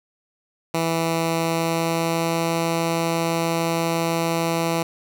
10% pulse tone with pitch glide, 164.81 to 166.24 Hz, E3 to E3, 0 to +15 cents, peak -12 dBFS, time 0.74-4.83 s, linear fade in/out 5 ms, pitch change +15 cents, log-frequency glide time 1.33-2.5 s, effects none

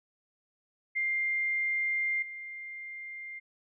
sine tone with level steps, 2100 Hz, C7, 6 cents sharp, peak -27 / -39 dBFS, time 0.95-3.4 s, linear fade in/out 20 ms, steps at 2.22 s, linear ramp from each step 5 ms, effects none

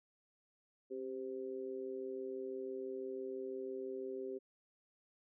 sine tone with amplitude modulation, 392 Hz, G4, in tune, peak -36 dBFS, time 0.9-4.39 s, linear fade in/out 20 ms, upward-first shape sine, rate 126 Hz, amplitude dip 90%, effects none

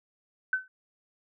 sine tone with exponential decay, 1520 Hz, F#6, 46 cents sharp, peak -20 dBFS, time 0.53-0.68 s, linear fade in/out 2 ms, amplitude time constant 32 ms, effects none

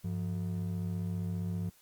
triangle ring-modulated tone, 137 Hz, C#3, 20 cents flat, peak -27 dBFS, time 0.04-1.7 s, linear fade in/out 10 ms, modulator 37.5 Hz, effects white hiss -63 dBFS RMS until 1.81 s + Opus 48 kbps

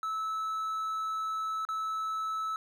triangle tone with dropouts, 1305 Hz, E6, 18 cents flat, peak -29 dBFS, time 0.03-2.56 s, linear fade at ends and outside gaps 1 ms, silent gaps 1.651-1.688 s, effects none

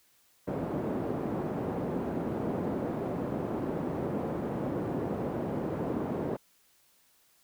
pink band-pass noise, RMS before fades -33 dBFS, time 0.47-6.37 s, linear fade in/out 10 ms, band 180 to 550 Hz, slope 12 dB/octave, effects white hiss -66 dBFS RMS until 7.43 s

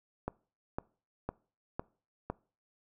click train, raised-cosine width 1 ms, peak -20 dBFS, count 5, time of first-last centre 0.28-2.3 s, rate 1.98 Hz, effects noise-tail reverb RT60 0.4 s tail -23 dB re dry

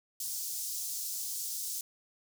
pink high-pass noise, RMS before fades -37 dBFS, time 0.2-1.81 s, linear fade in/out 2 ms, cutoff 5400 Hz, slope 24 dB/octave, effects none

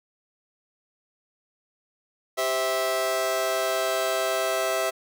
sawtooth chord, C major, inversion second, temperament just, 392.4 / 523.3 / 654.1 Hz, G4 / C5 / E5, +2 / 0 / -14 cents, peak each -27 / -27 / -21 dBFS, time 2.37-4.91 s, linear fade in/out 20 ms, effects none

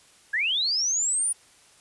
sine linear sweep, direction up, 1600 to 9650 Hz, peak -22 dBFS, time 0.33-1.33 s, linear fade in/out 10 ms, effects white hiss -56 dBFS RMS until 1.8 s + resampled to 24000 Hz

